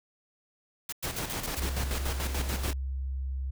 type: noise bursts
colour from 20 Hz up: white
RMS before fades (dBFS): -35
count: 6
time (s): 0.89-1.6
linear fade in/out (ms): 5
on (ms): 35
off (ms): 100
type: noise with tremolo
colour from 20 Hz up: pink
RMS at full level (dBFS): -33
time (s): 1.04-2.73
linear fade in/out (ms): 0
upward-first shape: square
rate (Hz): 6.9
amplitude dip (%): 55
type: tone with pitch glide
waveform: sine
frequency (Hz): 66.9 to 66.28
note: C2 to C2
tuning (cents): +39 to +23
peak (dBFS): -30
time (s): 1.57-3.51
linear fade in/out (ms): 10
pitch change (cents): -16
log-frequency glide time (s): 2.04-3.39
effects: none